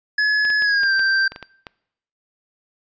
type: tone with pitch glide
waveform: square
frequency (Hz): 1700 to 1567.9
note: G#6 to G6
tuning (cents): +40 to 0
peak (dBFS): -16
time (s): 0.18-1.28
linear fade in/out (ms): 5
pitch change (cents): -140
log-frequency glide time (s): 0.6-0.93
type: clicks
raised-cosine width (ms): 0.3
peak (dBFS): -17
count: 9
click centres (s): 0.451 / 0.502 / 0.622 / 0.834 / 0.994 / 1.32 / 1.361 / 1.427 / 1.668
effects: noise-tail reverb RT60 0.8 s tail -24 dB re dry + resampled to 16000 Hz